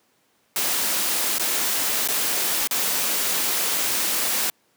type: noise with dropouts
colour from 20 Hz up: white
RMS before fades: -23 dBFS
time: 0.56-4.5 s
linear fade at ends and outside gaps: 1 ms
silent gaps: 1.383-1.396 / 2.076-2.086 / 2.673-2.71 s
effects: pink hiss -64 dBFS RMS until 4.76 s + high-pass 200 Hz 12 dB/octave